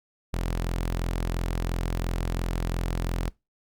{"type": "tone", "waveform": "sawtooth", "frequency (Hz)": 42.9, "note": "F1", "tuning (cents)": -30, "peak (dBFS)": -22, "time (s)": [0.33, 3.3], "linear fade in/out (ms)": 10, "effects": ["noise-tail reverb RT60 0.2 s tail -22 dB re dry", "Opus 48 kbps"]}